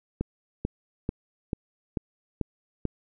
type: click train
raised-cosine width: 3 ms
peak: -14 dBFS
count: 7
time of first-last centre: 0.21-2.853 s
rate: 2.27 Hz
effects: none